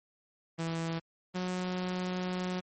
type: tone pair in turn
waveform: sawtooth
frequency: 164.81 / 182.39 Hz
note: E3 / F#3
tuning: 0 / -25 cents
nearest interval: major second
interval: 175 cents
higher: second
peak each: -28 dBFS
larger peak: neither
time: 0.58-1 / 1.34-2.61 s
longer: second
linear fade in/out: 20 ms
effects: MP3 32 kbps